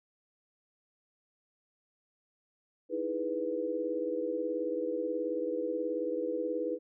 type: chord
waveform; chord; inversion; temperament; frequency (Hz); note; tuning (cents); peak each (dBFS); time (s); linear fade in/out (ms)
sine; E major seventh; third; equal; 311.1 / 329.6 / 415.3 / 493.9; D#4 / E4 / G#4 / B4; 0 / 0 / 0 / 0; -38 / -38 / -38 / -33; 2.89-6.79; 50
effects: none